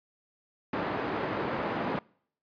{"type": "band-pass noise", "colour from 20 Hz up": "pink", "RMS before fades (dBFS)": -32, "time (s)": [0.73, 1.99], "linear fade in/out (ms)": 2, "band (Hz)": [210, 1500], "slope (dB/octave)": 12, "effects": ["noise-tail reverb RT60 0.6 s tail -25 dB re dry", "resampled to 11025 Hz"]}